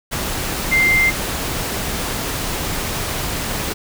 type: tone in noise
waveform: sine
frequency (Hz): 2093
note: C7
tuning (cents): 0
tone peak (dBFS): -12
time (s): 0.71-1.11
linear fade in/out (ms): 20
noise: pink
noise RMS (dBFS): -23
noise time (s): 0.11-3.74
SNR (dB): +8
effects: none